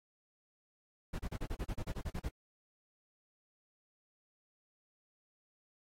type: noise bursts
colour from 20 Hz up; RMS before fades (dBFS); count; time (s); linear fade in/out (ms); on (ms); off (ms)
brown; -37; 13; 1.13-2.29; 10; 56; 36
effects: AAC 48 kbps